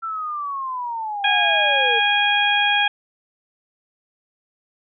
sine linear sweep, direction down, 1346 to 442.4 Hz, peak -24 dBFS, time 0.02-2 s, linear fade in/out 20 ms
harmonic tone, 821 Hz, G#5, 20 cents flat, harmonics 1 / 2 / 3 / 4, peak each -21 / -21 / -21 / -21 dBFS, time 1.24-2.88 s, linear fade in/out 5 ms
effects none

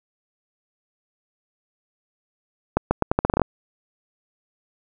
accelerating click train, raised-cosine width 1 ms, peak -3 dBFS, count 11, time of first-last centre 2.77-3.417 s, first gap 140 ms, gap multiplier 0.81, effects none

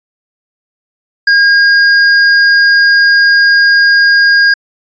square tone, 1624 Hz, G#6, 39 cents flat, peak -5 dBFS, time 1.27-4.54 s, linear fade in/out 5 ms, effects resampled to 16000 Hz

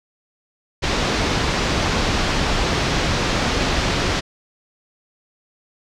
pink low-pass noise, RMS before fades -20 dBFS, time 0.82-4.21 s, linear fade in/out 20 ms, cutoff 5800 Hz, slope 24 dB/octave, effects none

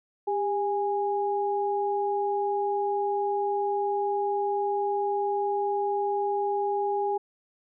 sine tone pair together, 400.7 / 824.4 Hz, G4 / G#5, +38 / -13 cents, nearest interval octave, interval 1249 cents, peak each -27 dBFS, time 0.27-7.18 s, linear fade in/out 10 ms, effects none

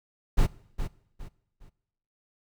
brown noise with echo, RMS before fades -19 dBFS, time 0.37-0.47 s, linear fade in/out 20 ms, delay 410 ms, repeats 3, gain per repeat -10 dB, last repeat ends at 1.7 s, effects noise-tail reverb RT60 0.8 s tail -21 dB re dry

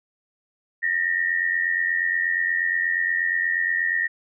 sine tone pair together, 1811.6 / 1900 Hz, A#6 / A#6, -50 / +33 cents, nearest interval minor second, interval 83 cents, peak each -23 dBFS, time 0.82-4.08 s, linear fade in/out 20 ms, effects none

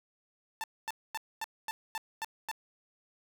sawtooth tone bursts, 887 Hz, A5, 14 cents sharp, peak -30 dBFS, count 8, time 0.61-2.514 s, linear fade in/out 0 ms, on 28 ms, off 240 ms, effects none

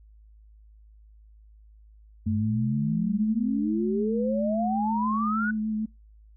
sine tone with vibrato, 216.3 Hz, A3, 29 cents flat, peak -25 dBFS, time 2.26-5.86 s, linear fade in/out 10 ms, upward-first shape sine, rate 6.5 Hz, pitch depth 20 cents each way
sine exponential sweep, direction up, 90.8 to 1500 Hz, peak -26 dBFS, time 2.26-5.51 s, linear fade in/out 5 ms
effects noise-tail reverb RT60 0.2 s tail -24 dB re dry + added 53 Hz sine -50 dBFS peak until 6.36 s

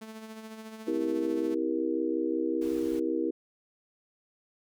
sawtooth tone with tremolo, 220 Hz, A3, in tune, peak -36 dBFS, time 0.01-1.55 s, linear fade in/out 10 ms, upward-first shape sine, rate 14 Hz, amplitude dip 45%
sine chord, C dominant seventh, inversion none, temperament just, 261.6 / 327 / 392.4 / 470.9 Hz, C4 / E4 / G4 / Bb4, 0 / -14 / +2 / +18 cents, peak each -35 / -29 / -34 / -33 dBFS, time 0.87-3.31 s, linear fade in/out 10 ms
pink noise, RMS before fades -49 dBFS, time 2.61-3 s, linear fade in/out 10 ms
effects none

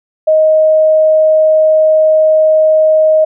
sine tone, 626 Hz, D#5, 10 cents sharp, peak -5 dBFS, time 0.27-3.25 s, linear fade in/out 10 ms, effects none

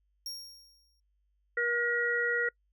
40% pulse tone with exponential decay, 5570 Hz, F8, 5 cents flat, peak -34 dBFS, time 0.26-1 s, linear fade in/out 2 ms, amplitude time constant 160 ms
harmonic tone, 476.8 Hz, A#4, 39 cents sharp, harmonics 1 / 3 / 4, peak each -33 / -31 / -30 dBFS, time 1.57-2.49 s, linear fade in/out 5 ms
effects noise-tail reverb RT60 0.1 s tail -26 dB re dry + added 50 Hz sine -70 dBFS peak until 2.72 s

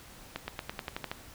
accelerating click train, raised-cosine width 0.3 ms, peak -18 dBFS, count 9, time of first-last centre 0.36-1.115 s, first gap 120 ms, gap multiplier 0.93, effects pink hiss -51 dBFS RMS until 1.34 s

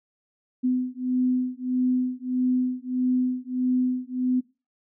sine beating tone pair, 252.1 / 253.7 Hz, B3 / B3, +36 / +47 cents, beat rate 1.6 Hz, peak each -25 dBFS, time 0.63-4.41 s, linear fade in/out 20 ms, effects noise-tail reverb RT60 0.3 s tail -20 dB re dry

